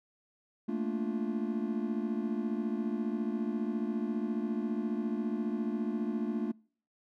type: chord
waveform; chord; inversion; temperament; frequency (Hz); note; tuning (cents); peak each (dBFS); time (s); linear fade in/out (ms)
triangle; Bb major seventh; third; just; 218.5 / 233.1 / 291.4 / 349.6; A3 / Bb3 / D4 / F4; -12 / 0 / -13 / +2; -32 / -34 / -36 / -37; 0.68-6.52; 10
effects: noise-tail reverb RT60 0.5 s tail -26 dB re dry